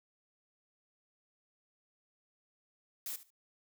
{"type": "noise with echo", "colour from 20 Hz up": "blue", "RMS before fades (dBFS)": -40, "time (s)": [3.06, 3.16], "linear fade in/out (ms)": 2, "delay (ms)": 72, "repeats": 2, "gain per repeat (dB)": -15, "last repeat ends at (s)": 3.304, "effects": []}